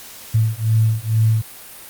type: beating tone pair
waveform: sine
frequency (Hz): 109.8 / 112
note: A2 / A2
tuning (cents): -3 / +31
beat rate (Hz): 2.2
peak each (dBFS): -17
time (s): 0.34-1.42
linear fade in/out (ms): 10
effects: white hiss -38 dBFS RMS until 1.89 s + Opus 48 kbps